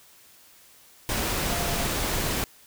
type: tone in noise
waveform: sine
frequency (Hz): 693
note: F5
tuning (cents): -14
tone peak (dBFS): -36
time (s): 1.46-1.87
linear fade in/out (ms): 0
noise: pink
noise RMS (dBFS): -27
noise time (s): 1.09-2.44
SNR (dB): -12
effects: white hiss -54 dBFS RMS until 2.66 s